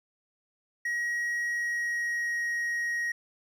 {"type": "tone with pitch glide", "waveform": "triangle", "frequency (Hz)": [1900, 1886.9], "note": ["A#6", "A#6"], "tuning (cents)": [33, 21], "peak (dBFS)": -26, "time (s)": [0.85, 3.12], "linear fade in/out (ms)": 5, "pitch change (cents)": -12, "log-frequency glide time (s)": [1.45, 2.43], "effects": []}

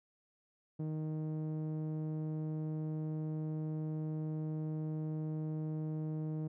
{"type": "tone with low-pass filter", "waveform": "sawtooth", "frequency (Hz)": 155.5, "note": "D#3", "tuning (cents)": -1, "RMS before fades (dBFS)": -38, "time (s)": [0.79, 6.48], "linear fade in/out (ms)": 10, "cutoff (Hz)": 390, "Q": 0.77, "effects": []}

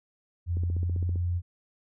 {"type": "tone with pitch glide", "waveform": "sine", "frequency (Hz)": [86.6, 87.76], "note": ["F2", "F2"], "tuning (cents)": [-14, 9], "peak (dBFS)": -25, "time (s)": [0.46, 1.42], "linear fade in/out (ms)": 50, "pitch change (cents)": 23, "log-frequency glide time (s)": [0.74, 0.96]}
{"type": "click train", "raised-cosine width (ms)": 3, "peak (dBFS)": -26, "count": 10, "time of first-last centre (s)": [0.57, 1.158], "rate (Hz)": 15.3}
{"effects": []}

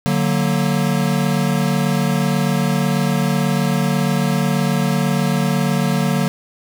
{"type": "chord", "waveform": "square", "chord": "D augmented", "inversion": "none", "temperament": "equal", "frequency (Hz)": [146.83, 185, 233.1], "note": ["D3", "F#3", "A#3"], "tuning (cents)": [0, 0, 0], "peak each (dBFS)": [-20, -20, -22], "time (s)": [0.06, 6.28], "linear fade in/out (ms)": 0, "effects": []}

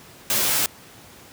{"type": "noise with comb filter", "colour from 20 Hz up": "white", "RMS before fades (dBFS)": -21, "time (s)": [0.3, 0.66], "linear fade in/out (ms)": 0, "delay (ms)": 14, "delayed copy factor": 0.85, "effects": ["pink hiss -46 dBFS RMS until 1.32 s", "high-pass 80 Hz 12 dB/octave"]}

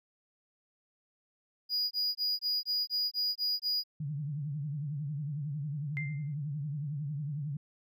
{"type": "tone bursts", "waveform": "triangle", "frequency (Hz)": 4899, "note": "D#8", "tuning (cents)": -28, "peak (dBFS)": -27, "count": 9, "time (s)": [1.69, 3.838], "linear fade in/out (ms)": 50, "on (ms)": 220, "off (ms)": 21}
{"type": "tone with vibrato", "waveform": "sine", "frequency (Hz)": 146.2, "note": "D3", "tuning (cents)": -7, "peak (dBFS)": -33, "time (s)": [4, 7.57], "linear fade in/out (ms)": 5, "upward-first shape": "triangle", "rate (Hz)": 11, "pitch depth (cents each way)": 150}
{"type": "tone with exponential decay", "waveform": "sine", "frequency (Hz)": 2093, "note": "C7", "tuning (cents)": 0, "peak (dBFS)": -32, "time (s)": [5.97, 6.34], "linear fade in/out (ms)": 0, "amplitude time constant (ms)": 80}
{"effects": []}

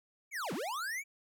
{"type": "linear two-way sweep", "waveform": "square", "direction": "down then up", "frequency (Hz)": [2349, 148.6, 2349], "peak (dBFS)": -36, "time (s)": [0.31, 1.04], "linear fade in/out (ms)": 50, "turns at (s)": 0.53, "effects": []}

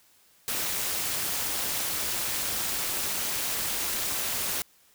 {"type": "noise with amplitude modulation", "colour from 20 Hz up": "white", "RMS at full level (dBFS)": -27, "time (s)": [0.48, 4.62], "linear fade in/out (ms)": 0, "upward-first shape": "sine", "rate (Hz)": 235, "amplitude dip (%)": 60, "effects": ["white hiss -61 dBFS RMS until 4.94 s"]}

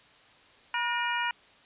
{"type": "harmonic tone with a mistuned harmonic", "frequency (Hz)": 480, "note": "B4", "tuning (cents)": -49, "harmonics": [2, 3, 4, 5, 6], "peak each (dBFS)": [-31, -33, -34, -35, -36], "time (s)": [0.74, 1.31], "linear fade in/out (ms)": 2, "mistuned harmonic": 4, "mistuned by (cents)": -70, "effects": ["white hiss -57 dBFS RMS until 1.65 s", "resampled to 8000 Hz"]}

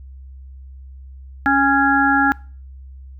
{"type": "harmonic tone with a mistuned harmonic", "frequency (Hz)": 277.2, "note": "C#4", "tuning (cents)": 0, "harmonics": [1, 3, 5, 6], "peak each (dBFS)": [-18, -18, -18, -18], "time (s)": [1.46, 2.32], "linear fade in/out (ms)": 0, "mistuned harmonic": 3, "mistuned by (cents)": -19, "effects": ["noise-tail reverb RT60 0.4 s tail -23 dB re dry", "added 66 Hz sine -35 dBFS peak until 3.19 s"]}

